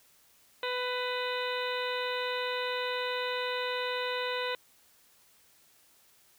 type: harmonic tone with a mistuned harmonic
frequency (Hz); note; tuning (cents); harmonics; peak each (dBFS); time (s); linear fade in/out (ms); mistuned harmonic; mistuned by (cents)
497.9; B4; +14; 1 / 2 / 3 / 4 / 5 / 6 / 7 / 8; -34 / -37 / -39 / -40 / -41 / -42 / -42 / -43; 0.63-4.55; 2; 7; +72
effects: white hiss -63 dBFS RMS until 6.38 s